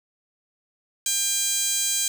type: tone with high-pass filter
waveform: 15% pulse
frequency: 800 Hz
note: G5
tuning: 35 cents sharp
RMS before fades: -24 dBFS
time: 1.06-2.08 s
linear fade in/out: 2 ms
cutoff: 5600 Hz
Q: 2.9
effects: 7-bit